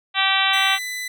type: harmonic tone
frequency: 387.2 Hz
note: G4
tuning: 21 cents flat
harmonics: 2 / 3 / 4 / 5 / 6 / 7 / 8 / 9 / 10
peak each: -25 / -25 / -25 / -25 / -25 / -25 / -25 / -25 / -25 dBFS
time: 0.14-0.79 s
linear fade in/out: 50 ms
type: tone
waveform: sawtooth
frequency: 2000 Hz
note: B6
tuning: 21 cents sharp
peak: -23 dBFS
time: 0.53-1.08 s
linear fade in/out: 5 ms
effects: none